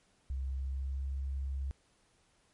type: tone with pitch glide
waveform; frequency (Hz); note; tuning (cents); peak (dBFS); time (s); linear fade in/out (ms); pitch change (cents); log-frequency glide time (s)
sine; 66.4 to 67.76; C2 to C#2; +26 to -39; -33; 0.3-1.71; 0; +35; 0.46-1.07
effects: pink hiss -70 dBFS RMS until 2.53 s + MP3 48 kbps